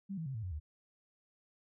sine tone with pitch steps, 196 / 161.98 / 133.87 / 110.64 / 91.44 / 75.57 Hz, G3 / E3 / C3 / A2 / F#2 / D#2, 0 / -30 / +40 / +10 / -20 / -50 cents, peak -37 dBFS, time 0.09-0.6 s, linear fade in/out 20 ms, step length 85 ms, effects none

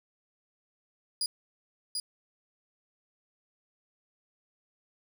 30% pulse tone with echo, 4893 Hz, D#8, 30 cents flat, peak -25 dBFS, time 1.21-1.26 s, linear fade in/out 2 ms, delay 740 ms, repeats 1, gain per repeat -3 dB, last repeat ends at 2 s, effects none

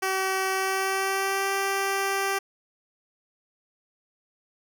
10% pulse tone with pitch glide, 381.2 to 391.5 Hz, G4 to G4, -48 to -2 cents, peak -16 dBFS, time 0.02-2.39 s, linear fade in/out 10 ms, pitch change +46 cents, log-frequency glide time 0.52-1.52 s, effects none

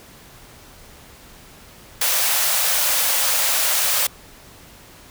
white high-pass noise, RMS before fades -19 dBFS, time 2.01-4.07 s, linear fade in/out 5 ms, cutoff 490 Hz, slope 96 dB/octave, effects pink hiss -45 dBFS RMS until 5.1 s

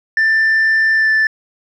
sine tone with pitch glide, 1777 to 1759.6 Hz, A6 to A6, +17 to 0 cents, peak -8 dBFS, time 0.17-1.27 s, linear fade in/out 2 ms, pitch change -17 cents, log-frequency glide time 0.94-1.1 s, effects tanh soft clip ceiling -9 dBFS

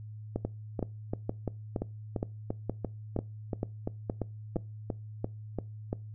two click trains, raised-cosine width 2 ms, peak -17 / -18 dBFS, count 10 / 17, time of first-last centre 0.36-4.566 / 0.45-5.929 s, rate 2.14 / 2.92 Hz, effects noise-tail reverb RT60 0.3 s tail -22 dB re dry + added 107 Hz sine -41 dBFS peak until 6.14 s

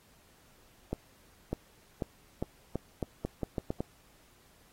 accelerating click train, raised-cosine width 2 ms, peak -18 dBFS, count 11, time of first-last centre 0.93-3.805 s, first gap 600 ms, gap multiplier 0.82, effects pink hiss -63 dBFS RMS until 4.72 s + AAC 48 kbps

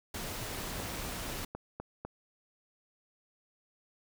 pink noise, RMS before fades -39 dBFS, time 0.14-1.45 s, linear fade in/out 5 ms
click train, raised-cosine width 1 ms, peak -25 dBFS, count 6, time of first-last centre 0.8-2.05 s, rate 4 Hz
effects none

